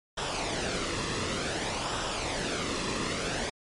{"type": "noise with flanger", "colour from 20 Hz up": "pink", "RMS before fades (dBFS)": -31, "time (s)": [0.17, 3.5], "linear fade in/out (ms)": 10, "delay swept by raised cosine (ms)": [0.45, 1.35], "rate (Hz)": 0.55, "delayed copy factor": -0.55, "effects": ["low-pass 7000 Hz 12 dB/octave", "MP3 48 kbps"]}